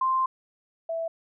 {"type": "tone pair in turn", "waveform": "sine", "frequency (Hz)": [1046.5, 659.3], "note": ["C6", "E5"], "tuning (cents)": [0, 0], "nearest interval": "minor sixth", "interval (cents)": 800, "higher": "first", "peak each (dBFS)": [-21, -27], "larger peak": "first", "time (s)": [[0.01, 0.26], [0.89, 1.08]], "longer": "first", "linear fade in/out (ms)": 5, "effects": []}